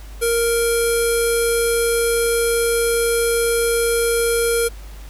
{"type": "tone with low-pass filter", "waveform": "square", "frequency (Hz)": 466.2, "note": "A#4", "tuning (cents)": 0, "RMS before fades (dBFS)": -18, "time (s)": [0.21, 4.69], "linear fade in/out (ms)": 20, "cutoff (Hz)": 11000, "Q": 8.4, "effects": ["added 50 Hz sine -33 dBFS peak until 5.09 s", "pink hiss -45 dBFS RMS until 5.09 s"]}